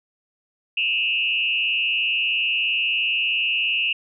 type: tone with frequency modulation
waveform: sine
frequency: 2721 Hz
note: F7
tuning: 46 cents flat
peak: -19 dBFS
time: 0.77-3.93 s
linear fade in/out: 5 ms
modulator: 117 Hz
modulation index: 1.5
effects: none